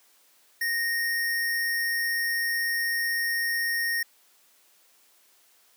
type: tone with sample-and-hold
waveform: sine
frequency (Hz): 1858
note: A#6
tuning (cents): -6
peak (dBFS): -24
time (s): 0.61-4.03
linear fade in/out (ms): 5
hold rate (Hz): 7350
effects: white hiss -61 dBFS RMS until 5.76 s + high-pass 300 Hz 12 dB/octave